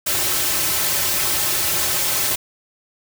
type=noise with comb filter; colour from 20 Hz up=white; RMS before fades=-20 dBFS; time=0.06-2.36 s; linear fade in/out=10 ms; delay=4.2 ms; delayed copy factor=-0.85; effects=none